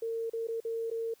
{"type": "tone with dropouts", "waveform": "sine", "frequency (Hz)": 455.9, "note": "A#4", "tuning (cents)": -39, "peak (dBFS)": -31, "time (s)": [0.02, 1.14], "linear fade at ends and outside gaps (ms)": 5, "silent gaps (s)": [[0.298, 0.333], [0.472, 0.484], [0.603, 0.649], [0.902, 0.912]], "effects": ["white hiss -64 dBFS RMS until 1.2 s"]}